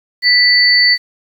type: tone pair together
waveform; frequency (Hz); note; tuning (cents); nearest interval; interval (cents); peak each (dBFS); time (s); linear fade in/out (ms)
sine; 1972 / 4500; B6 / C#8; -3 / +25; octave + major second; 1428; -10; 0.22-0.98; 50
effects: 7-bit